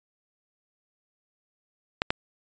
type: clicks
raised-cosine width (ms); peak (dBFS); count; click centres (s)
0.3; -7; 2; 2.019 / 2.105
effects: resampled to 16000 Hz